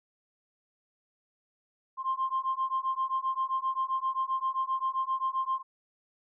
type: beating tone pair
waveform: sine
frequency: 1051 / 1058.6 Hz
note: C6 / C6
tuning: +7 / +20 cents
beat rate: 7.6 Hz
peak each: -30 dBFS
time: 1.97-5.63 s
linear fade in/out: 50 ms
effects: tanh soft clip ceiling -21 dBFS